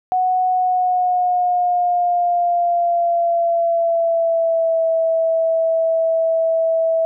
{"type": "tone with pitch glide", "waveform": "sine", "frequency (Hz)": [738, 653.7], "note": ["F#5", "E5"], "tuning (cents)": [-5, -15], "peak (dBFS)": -14, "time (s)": [0.12, 7.05], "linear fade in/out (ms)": 0, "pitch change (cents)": -210, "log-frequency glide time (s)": [0.48, 4.85], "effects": []}